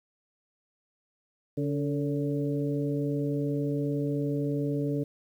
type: harmonic tone with a mistuned harmonic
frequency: 142.7 Hz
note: D3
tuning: 49 cents flat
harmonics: 1 / 2 / 3 / 4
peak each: -30 / -30 / -33 / -39 dBFS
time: 1.57-5.04 s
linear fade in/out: 10 ms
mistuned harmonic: 3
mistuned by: +54 cents
effects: 10-bit